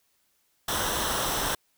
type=noise with comb filter; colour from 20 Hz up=pink; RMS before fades=-28 dBFS; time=0.68-1.55 s; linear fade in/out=5 ms; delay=0.43 ms; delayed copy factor=-0.6; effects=white hiss -70 dBFS RMS until 1.77 s